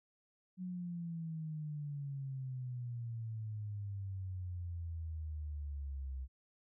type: exponential sweep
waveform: sine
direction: down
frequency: 185 to 64.6 Hz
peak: -39 dBFS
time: 0.57-6.28 s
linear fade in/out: 50 ms
effects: none